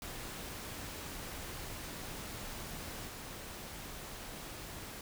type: noise with level steps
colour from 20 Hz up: pink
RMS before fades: -44 / -46 dBFS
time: 0.02-5.01 s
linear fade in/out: 2 ms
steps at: 3.07 s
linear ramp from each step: 20 ms
effects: none